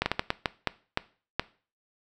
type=slowing click train; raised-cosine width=0.3 ms; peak=-8 dBFS; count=9; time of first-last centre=0.02-1.396 s; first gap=40 ms; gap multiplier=1.4; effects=noise-tail reverb RT60 0.4 s tail -19 dB re dry